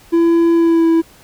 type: tone with pitch glide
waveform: triangle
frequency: 335.7 to 329 Hz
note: E4 to E4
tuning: +32 to -3 cents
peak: -7 dBFS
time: 0.12-1.02 s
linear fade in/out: 20 ms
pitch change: -35 cents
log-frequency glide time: 0.54-0.88 s
effects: pink hiss -45 dBFS RMS until 1.23 s